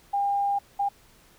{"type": "tone bursts at uneven times", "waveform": "sine", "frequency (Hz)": 803, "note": "G5", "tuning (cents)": 41, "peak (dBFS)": -22, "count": 2, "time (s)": [[0.13, 0.59], [0.79, 0.89]], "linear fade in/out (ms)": 10, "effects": ["pink hiss -57 dBFS RMS until 1.38 s"]}